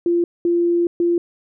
sine tone bursts at uneven times, 344.6 Hz, F4, 23 cents flat, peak -14 dBFS, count 3, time 0.06-0.24 / 0.45-0.87 / 1-1.18 s, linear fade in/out 2 ms, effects none

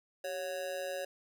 square tone with amplitude modulation, 554.4 Hz, C#5, in tune, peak -33 dBFS, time 0.24-1.05 s, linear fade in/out 5 ms, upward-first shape sine, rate 167 Hz, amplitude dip 80%, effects none

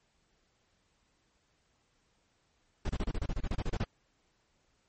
brown noise bursts, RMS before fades -31 dBFS, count 14, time 2.85-3.843 s, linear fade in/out 5 ms, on 44 ms, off 29 ms, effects pink hiss -73 dBFS RMS until 4.88 s + MP3 32 kbps

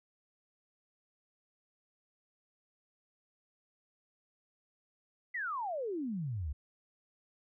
sine exponential sweep, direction down, 2053 to 65.41 Hz, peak -34 dBFS, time 5.34-6.53 s, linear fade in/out 10 ms, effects none

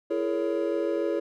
triangle chord, A# half-diminished seventh, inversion second, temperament just, 335.6 / 419.5 / 466.2 / 559.4 Hz, E4 / G#4 / A#4 / C#5, +31 / +17 / 0 / +16 cents, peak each -27 / -28 / -31 / -28 dBFS, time 0.1-1.2 s, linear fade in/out 10 ms, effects none

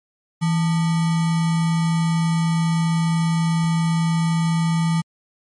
sine tone with sample-and-hold, 164.81 Hz, E3, in tune, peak -16 dBFS, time 0.41-5.02 s, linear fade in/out 20 ms, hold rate 1050 Hz, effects MP3 48 kbps

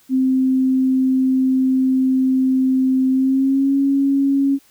sine tone with pitch glide, 261 to 275.9 Hz, C4 to C#4, -4 to -8 cents, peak -13 dBFS, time 0.09-4.59 s, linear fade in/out 50 ms, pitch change +96 cents, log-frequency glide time 3.1-3.76 s, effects white hiss -54 dBFS RMS until 4.7 s

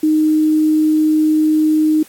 sine tone with quantisation, 309.5 Hz, D#4, 9 cents flat, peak -10 dBFS, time 0.03-2.03 s, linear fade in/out 5 ms, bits 6, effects white hiss -44 dBFS RMS until 2.08 s + AAC 64 kbps

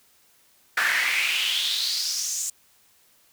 brown noise with high-pass filter sweep, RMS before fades -25 dBFS, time 0.77-2.5 s, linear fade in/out 5 ms, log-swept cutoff 1600 to 7400 Hz, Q 5.1, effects white hiss -60 dBFS RMS until 3.32 s

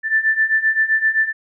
sine beating tone pair, 1762 / 1769.7 Hz, A6 / A6, +2 / +10 cents, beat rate 7.7 Hz, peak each -19 / -16 dBFS, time 0.03-1.33 s, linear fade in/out 50 ms, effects none

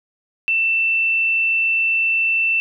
sine tone, 2673 Hz, E7, 23 cents sharp, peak -15 dBFS, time 0.48-2.6 s, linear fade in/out 0 ms, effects none

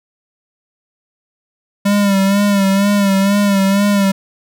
square tone with vibrato, 198.9 Hz, G3, 25 cents sharp, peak -11 dBFS, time 1.85-4.12 s, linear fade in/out 10 ms, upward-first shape sine, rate 2.1 Hz, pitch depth 49 cents each way, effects none

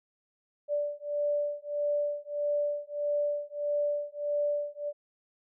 sine beating tone pair, 584 / 585.6 Hz, D5 / D5, -10 / -5 cents, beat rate 1.6 Hz, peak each -31 dBFS, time 0.68-4.93 s, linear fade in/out 50 ms, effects none

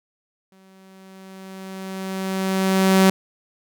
sawtooth tone with exponential growth, 190.5 Hz, G3, 49 cents flat, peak -7 dBFS, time 0.52-3.1 s, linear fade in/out 2 ms, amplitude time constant 560 ms, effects none

